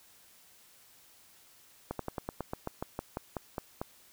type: slowing click train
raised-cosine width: 1 ms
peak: -20 dBFS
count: 14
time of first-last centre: 1.91-3.815 s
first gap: 83 ms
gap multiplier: 1.09
effects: white hiss -60 dBFS RMS until 4.12 s